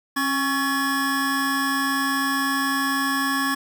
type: tone cluster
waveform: square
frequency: 271.2 / 1111 / 1703 Hz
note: C#4 / C#6 / G#6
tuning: -38 / +4 / +43 cents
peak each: -26 dBFS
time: 0.16-3.55 s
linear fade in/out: 10 ms
effects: none